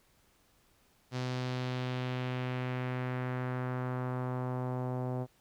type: tone with low-pass filter sweep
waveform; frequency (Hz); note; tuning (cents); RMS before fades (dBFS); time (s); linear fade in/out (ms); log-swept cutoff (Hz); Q
sawtooth; 126.6; B2; +43; -35; 1.11-5.27; 50; 5200 to 710; 1.5
effects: pink hiss -68 dBFS RMS until 5.4 s